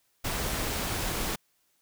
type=noise; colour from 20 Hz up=pink; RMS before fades=-31 dBFS; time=0.24-1.36 s; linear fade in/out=10 ms; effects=white hiss -71 dBFS RMS until 1.81 s